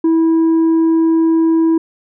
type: tone with tanh clipping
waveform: sine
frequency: 326.2 Hz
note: E4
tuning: 18 cents flat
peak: -10 dBFS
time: 0.04-1.78 s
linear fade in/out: 5 ms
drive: 3 dB
effects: none